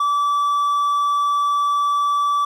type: tone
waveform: triangle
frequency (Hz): 1156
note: D6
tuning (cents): -28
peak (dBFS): -14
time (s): 0-2.45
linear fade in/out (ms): 5
effects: none